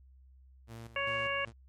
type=tone with tremolo; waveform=sawtooth; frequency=114.9 Hz; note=A#2; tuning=25 cents flat; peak=-40 dBFS; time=0.67-1.53 s; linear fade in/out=50 ms; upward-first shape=square; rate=2.5 Hz; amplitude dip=70%
type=harmonic tone; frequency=557 Hz; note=C#5; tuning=8 cents sharp; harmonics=1 / 2 / 3 / 4 / 5; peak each=-37 / -37 / -37 / -37 / -37 dBFS; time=0.96-1.45 s; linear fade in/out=2 ms
effects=added 65 Hz sine -55 dBFS peak until 1.68 s + MP3 64 kbps